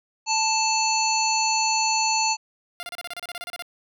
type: harmonic tone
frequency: 880 Hz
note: A5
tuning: in tune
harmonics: 1 / 3 / 5 / 7 / 8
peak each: -23 / -27 / -26 / -29 / -29 dBFS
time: 0.26-2.37 s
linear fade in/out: 50 ms
type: tone bursts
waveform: 10% pulse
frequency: 698.5 Hz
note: F5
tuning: in tune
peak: -23 dBFS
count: 14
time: 2.8-3.623 s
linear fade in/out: 0 ms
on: 30 ms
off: 31 ms
effects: none